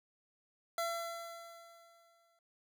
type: tone with exponential decay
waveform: 25% pulse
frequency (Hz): 676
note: E5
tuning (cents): +43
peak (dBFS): -29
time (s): 0.78-2.39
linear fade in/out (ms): 2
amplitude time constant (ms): 350
effects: none